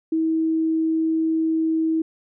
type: tone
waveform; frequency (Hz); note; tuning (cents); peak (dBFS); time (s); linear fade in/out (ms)
sine; 321.5; E4; -43; -18; 0.12-2.02; 5
effects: none